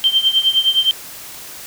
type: tone with tremolo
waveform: sine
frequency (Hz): 3136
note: G7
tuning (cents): 0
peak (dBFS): -8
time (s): 0.04-0.91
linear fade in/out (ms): 0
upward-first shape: triangle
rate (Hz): 9.7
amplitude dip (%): 90
effects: white hiss -34 dBFS RMS until 1.66 s